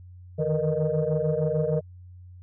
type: tone cluster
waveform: sine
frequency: 151.6 / 158.2 / 458.1 / 481 / 614 Hz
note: D#3 / D#3 / A#4 / B4 / D#5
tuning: -45 / +29 / -30 / -46 / -23 cents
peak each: -28 dBFS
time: 0.38-1.81 s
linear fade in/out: 20 ms
effects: tanh soft clip ceiling -14 dBFS + added 90 Hz sine -43 dBFS peak until 2.42 s